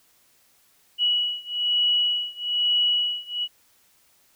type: beating tone pair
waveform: sine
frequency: 2929 / 2930.1 Hz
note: F#7 / F#7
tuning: -18 / -18 cents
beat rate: 1.1 Hz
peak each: -23 / -24 dBFS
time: 0.98-3.48 s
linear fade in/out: 50 ms
effects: white hiss -61 dBFS RMS until 4.35 s